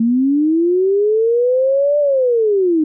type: linear two-way sweep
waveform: sine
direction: up then down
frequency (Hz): 223 to 592 to 300.7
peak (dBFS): -11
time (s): 0-2.84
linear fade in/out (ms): 5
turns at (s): 1.99
effects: none